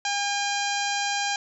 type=harmonic tone with a mistuned harmonic; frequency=808 Hz; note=G#5; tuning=48 cents flat; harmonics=1 / 2 / 3 / 4 / 5 / 6 / 7 / 8 / 9; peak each=-28 / -31 / -33 / -34 / -35 / -36 / -36 / -37 / -38 dBFS; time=0.05-1.36 s; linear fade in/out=2 ms; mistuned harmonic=4; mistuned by=-28 cents; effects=none